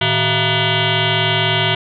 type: tone with frequency modulation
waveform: sine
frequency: 1485 Hz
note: F#6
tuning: 6 cents sharp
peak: -13 dBFS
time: 0.01-1.75 s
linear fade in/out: 5 ms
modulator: 266 Hz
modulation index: 7.4
effects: none